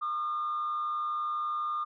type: tone with frequency modulation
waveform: sine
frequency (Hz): 1212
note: D#6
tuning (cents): -46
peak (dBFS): -28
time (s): 0.01-1.85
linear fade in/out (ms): 20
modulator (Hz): 112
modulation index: 0.37
effects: tanh soft clip ceiling -26 dBFS